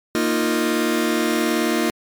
sawtooth chord, Bb suspended fourth, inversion none, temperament just, 233.1 / 310.8 / 349.6 Hz, Bb3 / Eb4 / F4, 0 / -2 / +2 cents, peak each -18 dBFS, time 0.15-1.9 s, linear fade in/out 0 ms, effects MP3 96 kbps

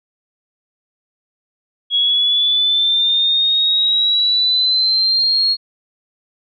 sine exponential sweep, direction up, 3322 to 4308 Hz, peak -12 dBFS, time 1.9-5.57 s, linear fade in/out 50 ms, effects none

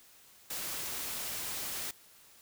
white noise, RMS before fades -38 dBFS, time 0.5-1.91 s, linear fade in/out 5 ms, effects white hiss -59 dBFS RMS until 2.41 s

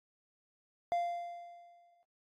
triangle tone with exponential decay, 694 Hz, F5, 11 cents flat, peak -26 dBFS, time 0.92-2.03 s, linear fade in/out 0 ms, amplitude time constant 240 ms, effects AAC 32 kbps

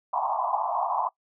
white band-pass noise, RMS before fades -27 dBFS, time 0.13-1.09 s, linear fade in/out 5 ms, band 660 to 1100 Hz, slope 96 dB/octave, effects noise-tail reverb RT60 0.1 s tail -22 dB re dry

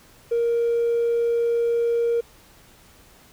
sine tone with hard clipping, 468.4 Hz, A#4, 8 cents sharp, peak -19 dBFS, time 0.31-2.21 s, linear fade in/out 10 ms, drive 1 dB, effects pink hiss -52 dBFS RMS until 3.32 s

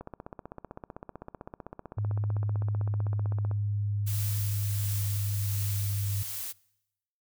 click train, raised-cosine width 1 ms, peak -26 dBFS, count 56, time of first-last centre 0.01-3.513 s, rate 15.7 Hz
sine tone with pitch glide, 103.83 to 100.41 Hz, G#2 to G2, 0 to +42 cents, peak -27 dBFS, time 1.97-6.23 s, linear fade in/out 10 ms, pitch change -58 cents, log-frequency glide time 2.57-6.09 s
blue noise with tremolo, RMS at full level -36 dBFS, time 4.06-6.53 s, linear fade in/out 20 ms, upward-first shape triangle, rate 1.4 Hz, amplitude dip 30%
effects noise-tail reverb RT60 0.9 s tail -24 dB re dry

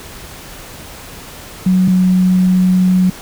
sine tone pair in turn, 185 / 184.06 Hz, F#3 / F#3, 0 / -9 cents, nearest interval unison, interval 9 cents, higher first, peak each -8 dBFS, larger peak neither, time 1.66-1.88 / 1.88-3.1 s, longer second, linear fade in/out 5 ms, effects pink hiss -33 dBFS RMS until 3.21 s

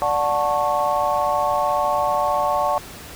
sine chord, D major seventh, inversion none, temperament just, 587.3 / 734.2 / 881 / 1101.2 Hz, D5 / F#5 / A5 / C#6, 0 / -14 / +2 / -12 cents, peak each -23 dBFS, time 0.02-2.78 s, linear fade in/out 0 ms, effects pink hiss -38 dBFS RMS until 3.15 s

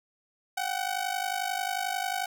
sawtooth ring-modulated tone, 752 Hz, F#5, 28 cents sharp, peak -22 dBFS, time 0.57-2.26 s, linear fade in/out 5 ms, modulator 25.6 Hz, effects none

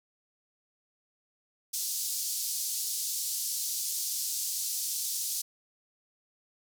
pink band-pass noise, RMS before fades -33 dBFS, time 1.73-5.42 s, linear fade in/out 10 ms, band 4900 to 16000 Hz, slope 24 dB/octave, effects none

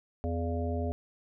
harmonic tone with a mistuned harmonic, 83.8 Hz, E2, 29 cents sharp, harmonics 1 / 3 / 5 / 7 / 8, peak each -31 / -36 / -38 / -39 / -40 dBFS, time 0.24-0.92 s, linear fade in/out 0 ms, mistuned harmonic 8, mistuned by +63 cents, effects none

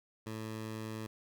15% pulse tone, 110 Hz, A2, in tune, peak -33 dBFS, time 0.26-1.07 s, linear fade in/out 10 ms, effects none

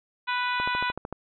harmonic tone, 493.9 Hz, B4, in tune, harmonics 2 / 3 / 4 / 5 / 6 / 7 / 8, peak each -28 / -30 / -36 / -33 / -40 / -38 / -40 dBFS, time 0.27-0.92 s, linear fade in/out 20 ms
click train, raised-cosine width 1 ms, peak -19 dBFS, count 8, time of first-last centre 0.6-1.126 s, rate 13.3 Hz
effects none

